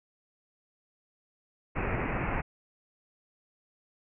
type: low-pass noise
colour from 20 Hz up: pink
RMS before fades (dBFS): -31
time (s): 1.75-2.42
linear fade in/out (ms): 20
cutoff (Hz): 2600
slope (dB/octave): 96
effects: none